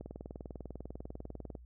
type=click train; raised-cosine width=2 ms; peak=-30 dBFS; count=32; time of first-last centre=0.01-1.552 s; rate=20.1 Hz; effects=noise-tail reverb RT60 0.1 s tail -26 dB re dry + added 60 Hz sine -51 dBFS peak until 1.65 s